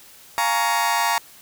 sawtooth chord, Bb minor seventh, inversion second, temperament just, 699.2 / 839.1 / 932.3 / 1118.8 Hz, F5 / Ab5 / Bb5 / Db6, +2 / +18 / 0 / +16 cents, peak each -23 / -22 / -17 / -22 dBFS, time 0.38-1.18 s, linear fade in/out 0 ms, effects white hiss -47 dBFS RMS until 1.41 s

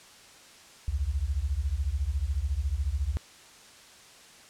sine beating tone pair, 63 / 77 Hz, B1 / D#2, +35 / -17 cents, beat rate 14 Hz, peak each -29 dBFS, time 0.88-3.17 s, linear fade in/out 0 ms, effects white hiss -52 dBFS RMS until 4.49 s + low-pass 8000 Hz 12 dB/octave

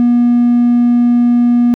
triangle tone, 240.6 Hz, B3, 45 cents flat, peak -4 dBFS, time 0-1.74 s, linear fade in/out 0 ms, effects tanh soft clip ceiling -2 dBFS

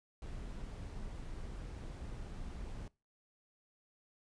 brown noise with amplitude modulation, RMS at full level -43 dBFS, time 0.22-2.88 s, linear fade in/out 2 ms, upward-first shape sine, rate 180 Hz, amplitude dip 30%, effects noise-tail reverb RT60 0.3 s tail -23 dB re dry + resampled to 22050 Hz

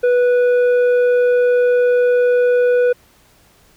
triangle tone with tanh clipping, 491.4 Hz, B4, 9 cents flat, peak -12 dBFS, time 0.03-2.93 s, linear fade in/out 10 ms, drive 11 dB, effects pink hiss -52 dBFS RMS until 3.76 s

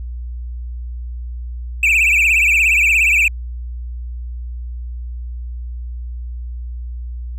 triangle tone with vibrato, 2489 Hz, D#7, in tune, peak -9 dBFS, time 1.83-3.28 s, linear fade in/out 2 ms, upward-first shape triangle, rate 17 Hz, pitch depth 170 cents each way, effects added 60 Hz sine -24 dBFS peak until 7.38 s

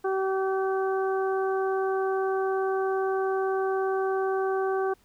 harmonic tone, 383.2 Hz, G4, 39 cents flat, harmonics 1 / 2 / 3 / 4, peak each -25 / -31 / -35 / -37 dBFS, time 0.04-4.94 s, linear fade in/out 10 ms, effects pink hiss -64 dBFS RMS until 5.04 s

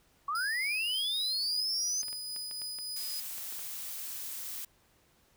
sine linear sweep, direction up, 1100 to 6250 Hz, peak -30 dBFS, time 0.28-2.02 s, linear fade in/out 5 ms
sawtooth tone with tremolo, 4978 Hz, D#8, in tune, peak -33 dBFS, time 0.35-3.2 s, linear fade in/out 2 ms, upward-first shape triangle, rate 3.6 Hz, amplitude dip 25%
clicks, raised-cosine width 0.3 ms, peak -33 dBFS, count 10, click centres 2.032 / 2.083 / 2.129 / 2.363 / 2.512 / 2.618 / 2.787 / 3.382 / 3.524 / 3.593 s
blue noise, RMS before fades -40 dBFS, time 2.96-4.65 s, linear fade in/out 5 ms
effects pink hiss -67 dBFS RMS until 5.36 s

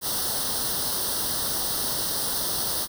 white noise with comb filter, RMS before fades -27 dBFS, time 0.01-2.88 s, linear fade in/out 50 ms, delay 0.21 ms, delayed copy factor +0.9, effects none

